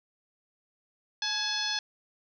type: harmonic tone with a mistuned harmonic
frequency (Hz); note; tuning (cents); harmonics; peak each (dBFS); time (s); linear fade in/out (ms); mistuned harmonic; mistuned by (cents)
859; A5; -42; 1 / 2 / 3 / 4 / 5 / 6 / 7; -40 / -35 / -40 / -34 / -34 / -35 / -40; 1.22-1.79; 2; 2; -61
effects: none